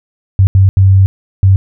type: tone bursts at uneven times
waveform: sine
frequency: 96.2 Hz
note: G2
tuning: 32 cents flat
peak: -3 dBFS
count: 4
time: 0.39-0.47 / 0.55-0.69 / 0.77-1.06 / 1.43-1.56 s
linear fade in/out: 0 ms
effects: none